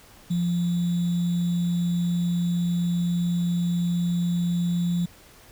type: tone with sample-and-hold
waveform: sine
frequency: 173.9 Hz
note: F3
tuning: 7 cents flat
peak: -21 dBFS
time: 0.3-5.06 s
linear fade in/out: 10 ms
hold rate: 3675 Hz
effects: pink hiss -51 dBFS RMS until 5.51 s